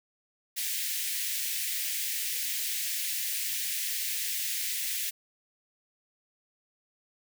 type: high-pass noise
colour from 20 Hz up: white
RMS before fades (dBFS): -32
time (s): 0.56-5.11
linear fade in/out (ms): 20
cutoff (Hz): 1800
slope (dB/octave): 48
effects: none